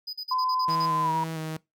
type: tone bursts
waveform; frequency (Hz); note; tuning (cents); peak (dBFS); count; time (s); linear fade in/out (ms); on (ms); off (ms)
triangle; 4978; D#8; 0; -30; 8; 0.07-0.862; 10; 64; 40
type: tone with pitch glide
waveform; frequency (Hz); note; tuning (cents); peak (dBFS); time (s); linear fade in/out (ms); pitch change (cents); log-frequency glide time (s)
sine; 1021 to 958.1; C6 to A#5; -43 to +47; -23; 0.31-1.24; 5; -110; 1.02-1.11
type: tone with vibrato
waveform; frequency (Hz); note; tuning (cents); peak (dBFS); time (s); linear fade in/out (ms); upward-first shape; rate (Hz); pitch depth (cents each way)
sawtooth; 160; D#3; +49; -27; 0.68-1.57; 5; square; 2.2; 20
effects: noise-tail reverb RT60 0.2 s tail -22 dB re dry